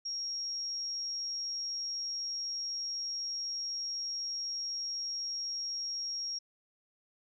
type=tone; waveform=sine; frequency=5588 Hz; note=F8; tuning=in tune; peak=-34 dBFS; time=0.05-6.39 s; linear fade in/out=10 ms; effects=none